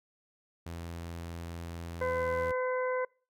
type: tone with pitch glide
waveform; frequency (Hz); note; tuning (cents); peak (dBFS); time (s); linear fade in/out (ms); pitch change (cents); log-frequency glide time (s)
sawtooth; 84.5 to 83; E2 to E2; +43 to +12; -35; 0.66-2.52; 5; -31; 2.02-2.23
type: harmonic tone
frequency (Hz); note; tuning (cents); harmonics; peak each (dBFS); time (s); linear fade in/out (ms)
508; B4; +49; 1 / 2 / 3 / 4; -30 / -36 / -40 / -42; 2.01-3.05; 5
effects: noise-tail reverb RT60 0.4 s tail -26 dB re dry